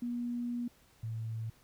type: tone pair in turn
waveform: sine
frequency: 240.5 / 112.23 Hz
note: B3 / A2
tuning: -46 / +35 cents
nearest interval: octave + minor second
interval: 1319 cents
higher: first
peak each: -33 / -35 dBFS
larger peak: first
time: 0.02-0.68 / 1.03-1.5 s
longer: first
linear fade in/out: 5 ms
effects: pink hiss -65 dBFS RMS until 1.63 s